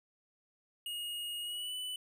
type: tone with pitch glide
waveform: square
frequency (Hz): 2870 to 2987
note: F7 to F#7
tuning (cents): +47 to +16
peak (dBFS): -38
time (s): 0.86-1.96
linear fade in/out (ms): 2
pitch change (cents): +69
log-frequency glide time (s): 1.41-1.74
effects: none